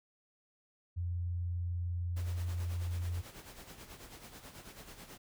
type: tone with vibrato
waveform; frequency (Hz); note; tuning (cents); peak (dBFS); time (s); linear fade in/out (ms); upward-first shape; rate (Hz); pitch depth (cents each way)
sine; 87.31; F2; 0; -33; 0.96-3.22; 20; sine; 20; 36
type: noise with tremolo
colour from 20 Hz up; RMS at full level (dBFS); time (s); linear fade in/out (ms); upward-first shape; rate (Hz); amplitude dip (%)
pink; -49; 2.16-5.18; 10; sine; 9.2; 60
effects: none